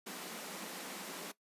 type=high-pass noise; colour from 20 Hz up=pink; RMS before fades=-45 dBFS; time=0.06-1.32 s; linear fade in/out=10 ms; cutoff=170 Hz; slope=96 dB/octave; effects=noise-tail reverb RT60 0.1 s tail -17 dB re dry + resampled to 32000 Hz